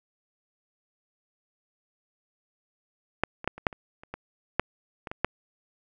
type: clicks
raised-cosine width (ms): 0.5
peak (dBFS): -7 / -22 / -9 / -27 / -6 / -26 / -30 / -20 / -6 / -21 / -19 / -7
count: 12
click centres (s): 3.236 / 3.444 / 3.476 / 3.58 / 3.668 / 3.728 / 4.035 / 4.14 / 4.596 / 5.072 / 5.115 / 5.246
effects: none